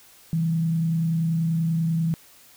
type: tone with frequency modulation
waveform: sine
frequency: 163.9 Hz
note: E3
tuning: 10 cents flat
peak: -20 dBFS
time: 0.33-2.14 s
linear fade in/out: 0 ms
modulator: 30.3 Hz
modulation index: 0.27
effects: white hiss -52 dBFS RMS until 2.56 s